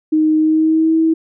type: tone with pitch glide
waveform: sine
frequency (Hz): 311.1 to 322.8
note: D#4 to E4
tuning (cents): 0 to -36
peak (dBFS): -10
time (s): 0.12-1.14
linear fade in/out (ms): 10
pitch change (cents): +64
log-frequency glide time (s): 0.37-0.96
effects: none